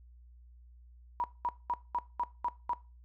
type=tone bursts; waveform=sine; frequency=962 Hz; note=B5; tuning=46 cents flat; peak=-28 dBFS; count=7; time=1.2-2.733 s; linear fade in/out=0 ms; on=39 ms; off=210 ms; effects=noise-tail reverb RT60 0.3 s tail -18 dB re dry + added 60 Hz sine -53 dBFS peak until 3.04 s